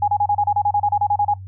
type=tone bursts; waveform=sine; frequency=825 Hz; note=G#5; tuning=12 cents flat; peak=-14 dBFS; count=15; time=0.02-1.339 s; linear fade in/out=5 ms; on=59 ms; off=31 ms; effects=noise-tail reverb RT60 0.1 s tail -17 dB re dry + added 95 Hz sine -32 dBFS peak until 1.47 s